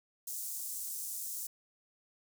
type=high-pass noise; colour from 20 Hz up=pink; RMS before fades=-40 dBFS; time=0.27-1.47 s; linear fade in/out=5 ms; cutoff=7000 Hz; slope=24 dB/octave; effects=none